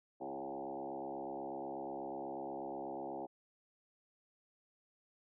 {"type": "tone with frequency modulation", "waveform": "sine", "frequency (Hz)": 553, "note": "C#5", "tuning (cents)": -4, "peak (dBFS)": -40, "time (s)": [0.2, 3.27], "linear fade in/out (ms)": 20, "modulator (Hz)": 68.2, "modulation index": 4.2, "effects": []}